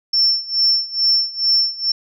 sine tone with tremolo, 5390 Hz, E8, 38 cents sharp, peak -10 dBFS, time 0.13-1.92 s, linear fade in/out 5 ms, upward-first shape sine, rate 2.3 Hz, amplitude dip 90%, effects tanh soft clip ceiling -7 dBFS

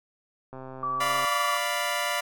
click train, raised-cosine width 1 ms, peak -27 dBFS, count 95, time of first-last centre 0.53-1.248 s, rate 131 Hz
sine tone with vibrato, 1151 Hz, D6, 35 cents flat, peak -26 dBFS, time 0.83-1.57 s, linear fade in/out 2 ms, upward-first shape sine, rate 11 Hz, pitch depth 8 cents each way
15% pulse chord, B diminished, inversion first, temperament equal, 587.3 / 698.5 / 987.8 Hz, D5 / F5 / B5, 0 / 0 / 0 cents, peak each -24 dBFS, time 1-2.21 s, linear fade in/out 10 ms
effects none

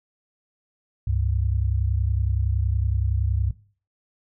sine tone pair together, 68.46 / 99.2 Hz, C#2 / G2, -21 / +21 cents, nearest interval tritone, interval 642 cents, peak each -23 dBFS, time 1.07-3.51 s, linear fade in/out 5 ms, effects noise-tail reverb RT60 0.4 s tail -17 dB re dry

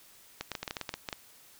clicks, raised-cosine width 0.2 ms, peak -17 dBFS, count 12, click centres 0.41 / 0.517 / 0.552 / 0.63 / 0.678 / 0.709 / 0.768 / 0.813 / 0.892 / 0.94 / 1.088 / 1.128 s, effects white hiss -57 dBFS RMS until 1.59 s

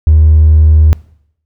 sine tone with hard clipping, 77.7 Hz, D#2, 2 cents flat, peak -3 dBFS, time 0.07-0.93 s, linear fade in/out 0 ms, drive 1 dB, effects noise-tail reverb RT60 0.7 s tail -22 dB re dry

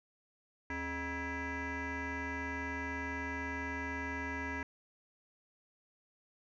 sine tone with frequency modulation, 962 Hz, B5, 46 cents flat, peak -34 dBFS, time 0.7-4.63 s, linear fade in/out 2 ms, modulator 346 Hz, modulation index 3.5, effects tanh soft clip ceiling -34 dBFS

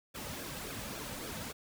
pink noise with flanger, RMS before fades -42 dBFS, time 0.14-1.53 s, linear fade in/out 20 ms, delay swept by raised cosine 0.98 to 2.88 ms, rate 3.6 Hz, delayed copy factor -0.6, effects none

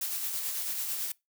blue noise with tremolo, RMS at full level -32 dBFS, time 0.01-1.12 s, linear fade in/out 5 ms, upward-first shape sine, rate 9.1 Hz, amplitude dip 35%, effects noise-tail reverb RT60 0.2 s tail -23 dB re dry

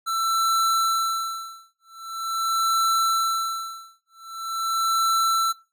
square tone with tremolo, 1336 Hz, E6, 23 cents sharp, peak -19 dBFS, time 0.06-5.53 s, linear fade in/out 20 ms, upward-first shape sine, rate 0.44 Hz, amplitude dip 100%, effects noise-tail reverb RT60 0.3 s tail -20 dB re dry

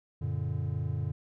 triangle chord, Gb augmented, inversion none, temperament just, 92.5 / 115.62 / 144.53 Hz, Gb2 / Bb2 / D3, 0 / -14 / -27 cents, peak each -32 dBFS, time 0.21-1.12 s, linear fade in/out 10 ms, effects none

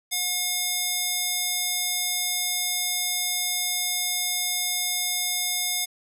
square tone with high-pass filter, 720 Hz, F#5, 47 cents flat, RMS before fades -26 dBFS, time 0.11-5.86 s, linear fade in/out 20 ms, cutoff 3700 Hz, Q 0.53, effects resampled to 32000 Hz + 9-bit

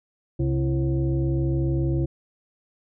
sine tone with frequency modulation, 134.6 Hz, C3, 49 cents sharp, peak -20 dBFS, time 0.39-2.06 s, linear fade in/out 10 ms, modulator 202 Hz, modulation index 1.1, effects none

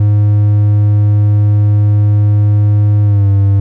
triangle tone with pitch glide, 103.83 to 99.31 Hz, G#2 to G2, 0 to +23 cents, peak -4 dBFS, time 0-3.6 s, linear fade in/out 5 ms, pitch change -77 cents, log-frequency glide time 3.03-3.28 s, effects none

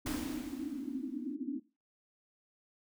white band-pass noise, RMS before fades -39 dBFS, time 0.05-1.6 s, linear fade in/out 10 ms, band 240 to 310 Hz, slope 96 dB/octave
pink noise with exponential decay, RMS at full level -39 dBFS, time 0.06-1.35 s, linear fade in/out 1 ms, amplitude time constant 280 ms
effects noise-tail reverb RT60 0.3 s tail -20 dB re dry

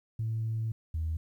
sine tone pair in turn, 111.8 / 80.07 Hz, A2 / E2, +28 / -50 cents, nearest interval tritone, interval 578 cents, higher first, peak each -28 dBFS, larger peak neither, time 0.19-0.72 / 0.94-1.17 s, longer first, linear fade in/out 5 ms, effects tanh soft clip ceiling -25 dBFS + 11-bit

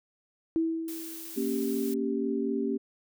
sine tone with exponential decay, 326.3 Hz, E4, 18 cents flat, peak -22 dBFS, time 0.56-1.71 s, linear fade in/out 0 ms, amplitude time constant 250 ms
blue noise, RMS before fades -42 dBFS, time 0.88-1.94 s, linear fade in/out 2 ms
sine chord, G diminished, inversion first, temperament equal, 233.1 / 277.2 / 392 Hz, Bb3 / Db4 / G4, 0 / 0 / 0 cents, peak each -31 dBFS, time 1.36-2.78 s, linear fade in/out 20 ms
effects none

